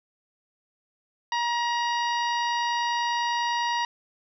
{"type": "harmonic tone with a mistuned harmonic", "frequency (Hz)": 950, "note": "A#5", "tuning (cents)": 33, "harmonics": [1, 2, 3, 4, 5, 6], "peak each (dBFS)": [-25, -31, -35, -37, -39, -41], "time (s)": [1.32, 3.85], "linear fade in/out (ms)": 2, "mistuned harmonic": 6, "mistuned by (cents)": -17, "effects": []}